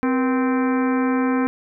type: harmonic tone with a mistuned harmonic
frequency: 259.7 Hz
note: C4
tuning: 13 cents flat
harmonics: 1 / 2 / 3 / 4 / 5 / 6 / 7 / 8 / 9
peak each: -18 / -26 / -31 / -29 / -33 / -33 / -37 / -41 / -37 dBFS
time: 0.03-1.47 s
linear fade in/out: 0 ms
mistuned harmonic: 2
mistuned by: -130 cents
effects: none